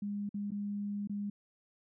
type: tone with dropouts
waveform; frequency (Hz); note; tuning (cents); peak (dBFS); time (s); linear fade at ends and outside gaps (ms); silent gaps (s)
sine; 203.9; G#3; -32; -34; 0.02-1.3; 5; 0.292-0.342 / 0.507-0.517 / 1.074-1.095
effects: none